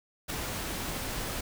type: noise with ADSR envelope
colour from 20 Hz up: pink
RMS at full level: -31 dBFS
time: 0.28-1.41 s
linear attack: 22 ms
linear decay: 4 ms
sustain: -4 dB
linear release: 6 ms
effects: none